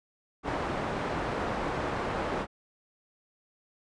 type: low-pass noise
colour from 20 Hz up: white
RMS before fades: -32 dBFS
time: 0.43-2.47 s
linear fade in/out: 50 ms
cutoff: 990 Hz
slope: 12 dB/octave
effects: resampled to 22050 Hz